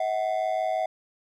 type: ring-modulated tone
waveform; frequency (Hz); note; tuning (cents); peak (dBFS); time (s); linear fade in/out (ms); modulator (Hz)
triangle; 694; F5; -11; -19; 0-0.86; 5; 52.9
effects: none